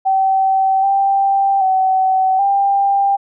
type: tone with pitch steps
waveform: sine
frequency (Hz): 769 / 786 / 758 / 794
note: G5 / G5 / F#5 / G5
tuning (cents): -33 / +4 / +42 / +22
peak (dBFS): -11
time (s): 0.05-3.17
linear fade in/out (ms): 20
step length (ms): 780
effects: none